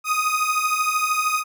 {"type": "beating tone pair", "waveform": "30% pulse", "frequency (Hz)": [1240, 1253], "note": ["D#6", "D#6"], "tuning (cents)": [-6, 12], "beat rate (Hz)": 13, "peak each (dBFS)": [-21, -19], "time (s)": [0.04, 1.44], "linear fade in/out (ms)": 50, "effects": []}